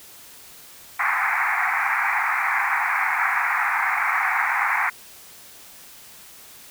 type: band-pass noise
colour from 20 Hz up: white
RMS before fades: -22 dBFS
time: 0.99-4.9 s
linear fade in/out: 10 ms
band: 750 to 2300 Hz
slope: 96 dB/octave
effects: white hiss -45 dBFS RMS until 6.7 s